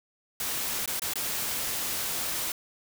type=noise with dropouts; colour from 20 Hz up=white; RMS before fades=-31 dBFS; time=0.4-2.52 s; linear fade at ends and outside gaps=2 ms; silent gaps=0.859-0.876 / 0.996-1.019 / 1.136-1.156 s; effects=none